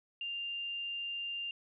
sine tone, 2794 Hz, F7, in tune, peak -36 dBFS, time 0.21-1.51 s, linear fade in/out 2 ms, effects none

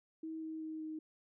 sine tone with pitch steps, 320 / 317.6 / 315.2 / 312.9 Hz, D#4 / D#4 / D#4 / D#4, +49 / +36 / +23 / +10 cents, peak -40 dBFS, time 0.23-0.99 s, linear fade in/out 5 ms, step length 190 ms, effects none

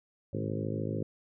harmonic tone with a mistuned harmonic, 53.4 Hz, G#1, 49 cents sharp, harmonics 2 / 3 / 4 / 5 / 6 / 7 / 8 / 9 / 10, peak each -36 / -38 / -39 / -40 / -41 / -41 / -42 / -43 / -43 dBFS, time 0.33-1.03 s, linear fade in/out 5 ms, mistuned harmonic 3, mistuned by -62 cents, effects none

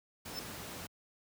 pink noise, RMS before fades -44 dBFS, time 0.25-0.87 s, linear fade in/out 10 ms
square tone with exponential growth, 5274 Hz, E8, in tune, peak -34 dBFS, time 0.28-0.39 s, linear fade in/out 0 ms, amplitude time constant 23 ms
effects high-pass 80 Hz 12 dB/octave

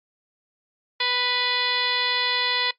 harmonic tone with a mistuned harmonic, 493.9 Hz, B4, in tune, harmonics 1 / 2 / 3 / 4 / 5 / 6 / 7 / 8 / 9 / 10, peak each -35 / -30 / -36 / -27 / -30 / -33 / -26 / -28 / -36 / -36 dBFS, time 1-2.71 s, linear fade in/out 5 ms, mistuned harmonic 8, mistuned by +54 cents, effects noise-tail reverb RT60 0.1 s tail -17 dB re dry + MP3 48 kbps

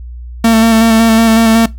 45% pulse tone with vibrato, 225.4 Hz, A3, 42 cents sharp, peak -5 dBFS, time 0.44-1.66 s, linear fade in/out 5 ms, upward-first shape square, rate 5.4 Hz, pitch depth 19 cents each way, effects noise-tail reverb RT60 0.2 s tail -20 dB re dry + added 60 Hz sine -24 dBFS peak until 1.78 s

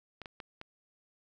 clicks, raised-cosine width 0.3 ms, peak -27 dBFS, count 4, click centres 0.217 / 0.258 / 0.402 / 0.614 s, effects none

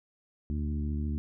harmonic tone with a mistuned harmonic, 74 Hz, D2, 14 cents sharp, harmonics 1 / 2 / 3 / 4 / 5, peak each -30 / -39 / -36 / -42 / -50 dBFS, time 0.5-1.18 s, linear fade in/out 0 ms, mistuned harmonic 1, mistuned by +48 cents, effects none

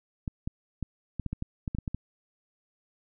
clicks, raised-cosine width 5 ms, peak -19 dBFS, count 12, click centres 0.278 / 0.475 / 0.827 / 1.197 / 1.263 / 1.33 / 1.424 / 1.678 / 1.749 / 1.786 / 1.878 / 1.946 s, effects none

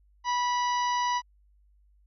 harmonic tone, 979 Hz, B5, 15 cents flat, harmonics 1 / 2 / 3 / 4 / 5 / 6, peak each -25 / -35 / -39 / -43 / -42 / -42 dBFS, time 0.24-1.22 s, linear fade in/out 50 ms, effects added 50 Hz sine -59 dBFS peak until 2.06 s

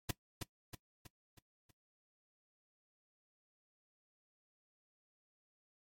pink noise with echo, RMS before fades -34 dBFS, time 0.09-0.11 s, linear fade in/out 5 ms, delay 320 ms, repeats 5, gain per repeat -6 dB, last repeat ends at 1.71 s, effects noise-tail reverb RT60 0.1 s tail -19 dB re dry + MP3 64 kbps

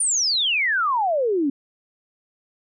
sine exponential sweep, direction down, 9600 to 265.9 Hz, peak -18 dBFS, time 0-1.5 s, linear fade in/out 5 ms, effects none

